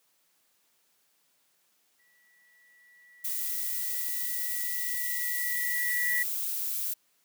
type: tone with exponential growth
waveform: sine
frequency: 1948 Hz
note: B6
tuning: 24 cents flat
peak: -25 dBFS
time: 1.99-6.23 s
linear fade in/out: 5 ms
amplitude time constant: 920 ms
type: noise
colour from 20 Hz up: violet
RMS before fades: -32 dBFS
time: 3.24-6.94 s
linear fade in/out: 10 ms
effects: white hiss -70 dBFS RMS until 7.24 s + high-pass 150 Hz 12 dB/octave